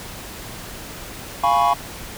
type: chord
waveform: triangle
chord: C# dominant seventh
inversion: first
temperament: equal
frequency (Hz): 698.5 / 830.6 / 987.8 / 1108.7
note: E#5 / G#5 / B5 / C#6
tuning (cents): 0 / 0 / 0 / 0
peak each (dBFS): -18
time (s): 1.43-1.74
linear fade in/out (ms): 10
effects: pink hiss -35 dBFS RMS until 2.17 s